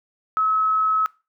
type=tone; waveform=sine; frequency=1288 Hz; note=E6; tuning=41 cents flat; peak=-17 dBFS; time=0.37-1.06 s; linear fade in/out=0 ms; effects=noise-tail reverb RT60 0.3 s tail -21 dB re dry